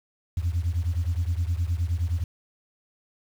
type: beating tone pair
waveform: sine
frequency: 82 / 91.6 Hz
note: E2 / F#2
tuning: -9 / -17 cents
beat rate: 9.6 Hz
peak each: -24 / -26 dBFS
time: 0.37-2.24 s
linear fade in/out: 5 ms
effects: tanh soft clip ceiling -18 dBFS + 8-bit